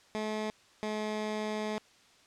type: tone pair in turn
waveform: 15% pulse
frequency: 215 / 213.8 Hz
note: A3 / A3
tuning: -40 / -49 cents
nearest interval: unison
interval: 9 cents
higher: first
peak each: -26 dBFS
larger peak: neither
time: 0.15-0.5 / 0.83-1.78 s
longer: second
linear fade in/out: 0 ms
effects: white hiss -61 dBFS RMS until 2.26 s + low-pass 6000 Hz 12 dB/octave